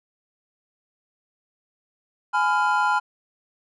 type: chord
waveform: triangle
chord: F diminished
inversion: first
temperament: just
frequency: 838.1 / 1005.8 / 1396.9 Hz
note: Ab5 / Cb6 / F6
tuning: +16 / +31 / 0 cents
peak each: -21 dBFS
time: 2.33-3 s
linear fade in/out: 20 ms
effects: resampled to 24000 Hz